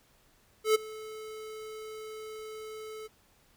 square tone with ADSR envelope, 434.3 Hz, A4, 23 cents flat, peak -20 dBFS, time 0.64-3.08 s, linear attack 110 ms, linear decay 14 ms, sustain -21 dB, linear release 21 ms, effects pink hiss -65 dBFS RMS until 3.56 s

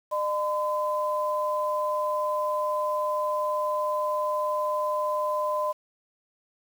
sine tone pair together, 605.3 / 1018 Hz, D#5 / C6, -48 / -48 cents, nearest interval major sixth, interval 900 cents, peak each -27 dBFS, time 0.11-5.73 s, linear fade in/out 20 ms, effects 8-bit

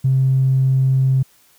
triangle tone with tanh clipping, 132.4 Hz, C3, 21 cents sharp, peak -12 dBFS, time 0.04-1.23 s, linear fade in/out 10 ms, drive 4 dB, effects white hiss -54 dBFS RMS until 1.58 s

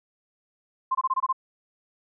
sine tone bursts, 1050 Hz, C6, 6 cents sharp, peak -20 dBFS, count 7, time 0.91-1.328 s, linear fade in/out 10 ms, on 40 ms, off 23 ms, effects none

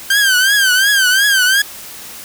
sawtooth tone with vibrato, 1568 Hz, G6, in tune, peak -6 dBFS, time 0.1-1.62 s, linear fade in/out 5 ms, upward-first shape triangle, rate 2.8 Hz, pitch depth 130 cents each way, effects white hiss -32 dBFS RMS until 2.24 s

